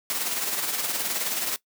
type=noise with tremolo; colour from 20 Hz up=white; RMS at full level=-26 dBFS; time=0.1-1.56 s; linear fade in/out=0 ms; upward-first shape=sine; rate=19 Hz; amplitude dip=45%; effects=noise-tail reverb RT60 0.1 s tail -19 dB re dry + high-pass 200 Hz 12 dB/octave